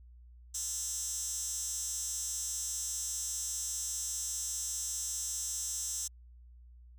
15% pulse tone with high-pass filter, 345 Hz, F4, 21 cents flat, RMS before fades -37 dBFS, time 0.54-6.08 s, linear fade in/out 10 ms, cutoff 6900 Hz, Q 9.4, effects added 60 Hz sine -52 dBFS peak until 6.98 s

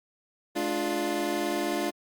25% pulse chord, D diminished, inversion second, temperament equal with one note detuned, 212.6 / 293.7 / 349.2 Hz, Ab3 / D4 / F4, +41 / 0 / 0 cents, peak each -32 / -27 / -26 dBFS, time 0.55-1.91 s, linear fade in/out 20 ms, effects Opus 48 kbps

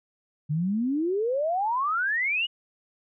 sine exponential sweep, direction up, 143.2 to 2960 Hz, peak -23 dBFS, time 0.49-2.47 s, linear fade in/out 20 ms, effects none

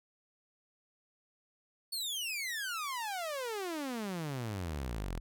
sawtooth exponential sweep, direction down, 4503 to 38.89 Hz, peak -32 dBFS, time 1.92-5.2 s, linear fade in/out 10 ms, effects none

